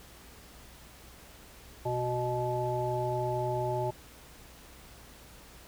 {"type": "harmonic tone", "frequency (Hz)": 123.47, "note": "B2", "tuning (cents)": 0, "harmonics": [1, 3, 5, 7], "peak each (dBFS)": [-34, -34, -34, -34], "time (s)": [1.85, 3.91], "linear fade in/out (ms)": 10, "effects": ["added 60 Hz sine -56 dBFS peak until 5.67 s", "pink hiss -53 dBFS RMS until 5.67 s"]}